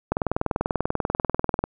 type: click train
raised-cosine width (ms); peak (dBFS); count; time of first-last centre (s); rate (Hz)
1; -8; 32; 0.12-1.64; 20.4
effects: none